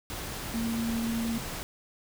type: tone in noise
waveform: sine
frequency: 229.2 Hz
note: A#3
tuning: 29 cents flat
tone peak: -28 dBFS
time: 0.54-1.38 s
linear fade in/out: 0 ms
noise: pink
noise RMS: -37 dBFS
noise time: 0.1-1.63 s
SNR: +6 dB
effects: none